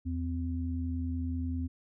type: tone pair together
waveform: sine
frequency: 82.1 / 256.5 Hz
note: E2 / C4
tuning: -6 / -34 cents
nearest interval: octave + minor sixth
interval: 1972 cents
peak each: -32 / -35 dBFS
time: 0.05-1.68 s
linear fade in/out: 20 ms
effects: none

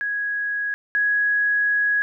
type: tone pair in turn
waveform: sine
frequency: 1661.2 / 1667.4 Hz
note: G#6 / G#6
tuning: 0 / +6 cents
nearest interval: unison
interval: 6 cents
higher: second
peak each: -22 / -17 dBFS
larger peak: second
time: 0.01-0.74 / 0.95-2.02 s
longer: second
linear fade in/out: 0 ms
effects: none

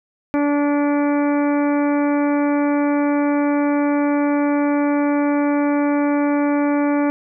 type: harmonic tone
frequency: 289.5 Hz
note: D4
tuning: 25 cents flat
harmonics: 1 / 2 / 3 / 4 / 5 / 6 / 7 / 8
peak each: -16 / -23 / -27 / -31 / -33 / -37 / -38 / -35 dBFS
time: 0.34-7.1 s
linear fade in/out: 0 ms
effects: none

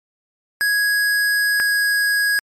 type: tone pair in turn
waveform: square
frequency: 1661.2 / 1655.2 Hz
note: G#6 / G#6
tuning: 0 / -6 cents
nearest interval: unison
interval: 6 cents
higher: first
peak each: -16 dBFS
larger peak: neither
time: 0.61-1.6 / 1.6-2.39 s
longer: first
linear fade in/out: 0 ms
effects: MP3 64 kbps

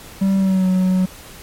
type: tone with pitch glide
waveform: triangle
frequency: 193.8 to 185.48 Hz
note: G3 to F#3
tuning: -20 to +5 cents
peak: -11 dBFS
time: 0.21-1.06 s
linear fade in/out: 10 ms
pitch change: -75 cents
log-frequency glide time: 0.37-0.67 s
effects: pink hiss -39 dBFS RMS until 1.42 s + MP3 64 kbps

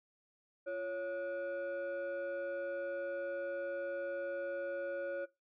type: tone with frequency modulation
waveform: sine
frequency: 554.4 Hz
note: C#5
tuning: in tune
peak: -35 dBFS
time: 0.66-5.26 s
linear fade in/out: 20 ms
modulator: 900 Hz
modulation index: 0.6
effects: noise-tail reverb RT60 0.2 s tail -18 dB re dry + tanh soft clip ceiling -32 dBFS

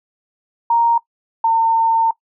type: tone pair in turn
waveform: sine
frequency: 932.3 / 906.8 Hz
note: A#5 / A#5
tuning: 0 / -48 cents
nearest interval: unison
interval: 48 cents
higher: first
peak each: -11 dBFS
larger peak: neither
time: 0.7-0.98 / 1.44-2.11 s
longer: second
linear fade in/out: 5 ms
effects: noise-tail reverb RT60 0.1 s tail -20 dB re dry

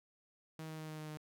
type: tone with pitch steps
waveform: sawtooth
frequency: 158.6 / 157.5 / 156.42 / 155.34 / 154.26 / 153.2 Hz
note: D#3 / D#3 / D#3 / D#3 / D#3 / D#3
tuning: +33 / +21 / +10 / -2 / -15 / -27 cents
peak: -40 dBFS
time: 0.59-1.172 s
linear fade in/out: 2 ms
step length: 97 ms
effects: none

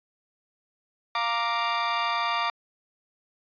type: chord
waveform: sawtooth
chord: Bb major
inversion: second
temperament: equal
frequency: 698.5 / 932.3 / 1174.7 Hz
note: F5 / Bb5 / D6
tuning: 0 / 0 / 0 cents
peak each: -28 / -25 / -23 dBFS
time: 1.15-2.5 s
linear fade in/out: 2 ms
effects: resampled to 11025 Hz

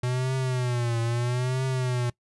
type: tone with vibrato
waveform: square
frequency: 123.47 Hz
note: B2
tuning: in tune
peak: -25 dBFS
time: 0.03-2.1 s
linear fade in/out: 5 ms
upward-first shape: triangle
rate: 0.77 Hz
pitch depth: 120 cents each way
effects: noise-tail reverb RT60 0.1 s tail -21 dB re dry + resampled to 24000 Hz

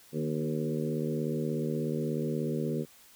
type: harmonic tone with a mistuned harmonic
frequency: 76.6 Hz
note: D#2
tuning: 27 cents flat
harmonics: 2 / 3 / 4 / 5 / 6 / 7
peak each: -33 / -34 / -39 / -36 / -37 / -42 dBFS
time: 0.12-2.86 s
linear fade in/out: 50 ms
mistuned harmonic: 3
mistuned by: +33 cents
effects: white hiss -57 dBFS RMS until 3.15 s

